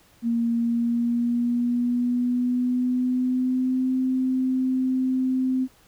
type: tone with pitch glide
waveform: sine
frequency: 233.1 to 258.6 Hz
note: A#3 to C4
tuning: 0 to -20 cents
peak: -20 dBFS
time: 0.22-5.68 s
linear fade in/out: 50 ms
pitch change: +180 cents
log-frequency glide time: 0.54-3.93 s
effects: pink hiss -57 dBFS RMS until 5.87 s